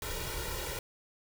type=noise with comb filter; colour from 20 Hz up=pink; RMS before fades=-37 dBFS; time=0.02-0.79 s; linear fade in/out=2 ms; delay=2.1 ms; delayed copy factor=+0.85; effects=none